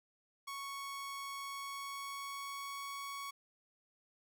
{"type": "tone with pitch glide", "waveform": "sawtooth", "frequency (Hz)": [1108.7, 1115.8], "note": ["C#6", "C#6"], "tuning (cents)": [0, 11], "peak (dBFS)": -38, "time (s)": [0.47, 3.31], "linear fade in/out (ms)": 10, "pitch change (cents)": 11, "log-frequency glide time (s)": [1.38, 2.96], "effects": ["13-bit"]}